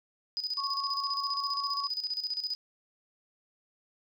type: tone with tremolo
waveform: sine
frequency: 4978 Hz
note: D#8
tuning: in tune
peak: -29 dBFS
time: 0.37-2.55 s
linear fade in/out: 0 ms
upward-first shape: square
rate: 15 Hz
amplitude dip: 70%
type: tone with pitch glide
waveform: sine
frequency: 1100 to 1112.8 Hz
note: C#6 to C#6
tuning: -14 to +6 cents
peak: -33 dBFS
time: 0.57-1.88 s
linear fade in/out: 20 ms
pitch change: +20 cents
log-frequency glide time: 0.75-1.74 s
effects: none